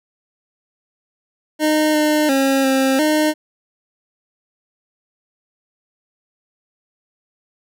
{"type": "tone with pitch steps", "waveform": "25% pulse", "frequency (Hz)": [307.3, 303.4, 270.6, 266.4, 306.5], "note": ["D#4", "D#4", "C#4", "C4", "D#4"], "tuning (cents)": [-21, -44, -42, 31, -26], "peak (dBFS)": -10, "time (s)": [1.59, 3.34], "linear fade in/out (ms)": 50, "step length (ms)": 350, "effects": []}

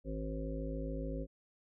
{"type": "harmonic tone", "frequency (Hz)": 53.6, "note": "A1", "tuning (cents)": -45, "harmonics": [1, 3, 5, 7, 9, 10], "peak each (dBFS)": [-39, -44, -43, -48, -49, -45], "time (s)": [0.04, 1.27], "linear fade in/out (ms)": 50, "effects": []}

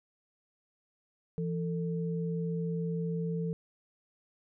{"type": "tone pair together", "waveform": "sine", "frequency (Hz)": [166.95, 447.5], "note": ["E3", "A4"], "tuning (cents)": [22, 29], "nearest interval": "octave + perfect fourth", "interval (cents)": 1707, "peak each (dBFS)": [-31, -37], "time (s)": [1.38, 3.53], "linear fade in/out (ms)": 0, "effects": []}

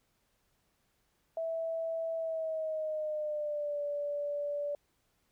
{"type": "tone with pitch glide", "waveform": "sine", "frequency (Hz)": [655, 580.2], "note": ["E5", "D5"], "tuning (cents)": [-11, -21], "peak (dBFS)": -32, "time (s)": [1.37, 4.75], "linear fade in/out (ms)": 2, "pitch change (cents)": -210, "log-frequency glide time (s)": [2.16, 3.82], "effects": ["pink hiss -75 dBFS RMS until 5.31 s"]}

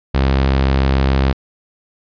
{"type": "tone", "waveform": "sawtooth", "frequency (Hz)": 67, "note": "C2", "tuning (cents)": 42, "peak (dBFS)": -8, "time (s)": [0.14, 1.33], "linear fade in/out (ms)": 10, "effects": ["resampled to 11025 Hz"]}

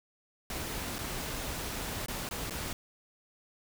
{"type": "noise with dropouts", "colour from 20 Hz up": "pink", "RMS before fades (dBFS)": -37, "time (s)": [0.5, 2.73], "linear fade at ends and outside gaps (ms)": 2, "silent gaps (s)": [[0.984, 0.988], [2.061, 2.083], [2.29, 2.31], [2.498, 2.507]], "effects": []}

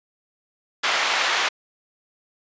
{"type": "band-pass noise", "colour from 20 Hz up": "white", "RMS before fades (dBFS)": -22, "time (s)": [0.83, 1.49], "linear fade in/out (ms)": 10, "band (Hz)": [680, 2900], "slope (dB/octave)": 12, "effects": ["resampled to 16000 Hz"]}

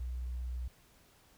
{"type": "tone", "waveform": "sine", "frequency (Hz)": 61.74, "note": "B1", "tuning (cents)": 0, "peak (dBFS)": -34, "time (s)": [0, 0.68], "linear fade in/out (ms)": 5, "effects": ["tanh soft clip ceiling -32 dBFS", "pink hiss -64 dBFS RMS until 1.37 s"]}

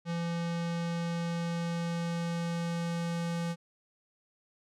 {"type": "tone with low-pass filter sweep", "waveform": "square", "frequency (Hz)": 169.6, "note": "E3", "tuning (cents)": 50, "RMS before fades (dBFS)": -33, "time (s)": [0.05, 3.56], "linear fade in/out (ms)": 50, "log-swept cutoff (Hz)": [5700, 8800], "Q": 0.8, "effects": []}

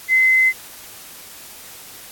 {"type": "tone", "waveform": "sine", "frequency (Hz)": 2051, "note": "C7", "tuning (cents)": -35, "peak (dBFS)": -11, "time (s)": [0.08, 0.53], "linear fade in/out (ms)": 50, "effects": ["white hiss -39 dBFS RMS until 2.11 s", "AAC 64 kbps"]}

